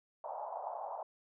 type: band-pass noise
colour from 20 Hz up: white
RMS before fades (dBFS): -42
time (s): 0.24-1.03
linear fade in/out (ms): 2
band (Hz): 600 to 930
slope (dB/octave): 48
effects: none